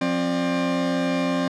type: tone cluster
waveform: 40% pulse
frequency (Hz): 176.7 / 264.7 / 596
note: F3 / C4 / D5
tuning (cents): +21 / +20 / +25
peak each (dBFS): -27 / -22 / -27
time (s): 0.01-1.48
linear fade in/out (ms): 5
effects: low-pass 5000 Hz 12 dB/octave